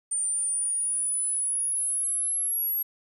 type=linear sweep; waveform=sine; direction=up; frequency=8960 to 11530 Hz; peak=-23 dBFS; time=0.11-2.83 s; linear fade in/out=10 ms; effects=tanh soft clip ceiling -22 dBFS + 10-bit